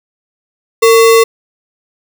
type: tone with sample-and-hold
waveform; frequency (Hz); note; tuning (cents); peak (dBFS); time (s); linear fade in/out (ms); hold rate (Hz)
sine; 455.2; A#4; -41; -3; 0.82-1.24; 10; 1575
effects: none